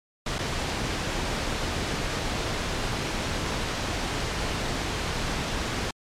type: noise with dropouts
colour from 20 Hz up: pink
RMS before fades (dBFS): -28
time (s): 0.26-5.91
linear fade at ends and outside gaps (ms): 5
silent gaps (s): 0.384-0.388
effects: low-pass 6000 Hz 12 dB/octave + MP3 96 kbps